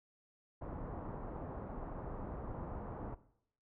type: low-pass noise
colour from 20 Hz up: pink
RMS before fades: -44 dBFS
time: 0.61-3.15 s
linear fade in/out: 10 ms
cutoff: 1100 Hz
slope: 24 dB/octave
effects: noise-tail reverb RT60 0.7 s tail -17 dB re dry